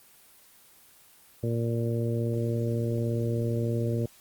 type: harmonic tone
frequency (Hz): 116.54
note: A#2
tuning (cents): 0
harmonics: 1 / 2 / 3 / 4 / 5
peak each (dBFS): -27 / -33 / -34 / -34 / -38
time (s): 1.43-4.06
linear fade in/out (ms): 5
effects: white hiss -56 dBFS RMS until 4.2 s + Opus 24 kbps